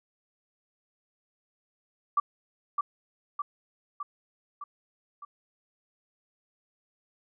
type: tone with echo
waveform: sine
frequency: 1163 Hz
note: D6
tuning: 17 cents flat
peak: -20 dBFS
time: 2.17-2.2 s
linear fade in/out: 5 ms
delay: 610 ms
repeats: 5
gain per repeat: -4 dB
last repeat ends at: 5.25 s
effects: none